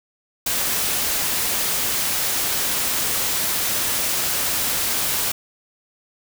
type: noise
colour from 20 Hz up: white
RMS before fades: -22 dBFS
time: 0.46-5.32 s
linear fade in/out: 5 ms
effects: none